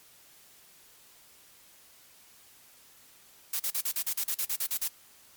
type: noise bursts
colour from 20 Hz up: blue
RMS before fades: -30 dBFS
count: 13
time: 3.53-4.88 s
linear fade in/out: 5 ms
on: 66 ms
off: 41 ms
effects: white hiss -57 dBFS RMS until 5.36 s + MP3 96 kbps